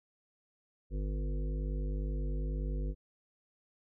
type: harmonic tone with a mistuned harmonic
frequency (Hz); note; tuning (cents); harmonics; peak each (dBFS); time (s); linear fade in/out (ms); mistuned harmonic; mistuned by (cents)
50; G1; +35; 1 / 3 / 5 / 7 / 9 / 10; -32 / -42 / -46 / -49 / -51 / -52; 0.9-2.95; 50; 1; +36
effects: none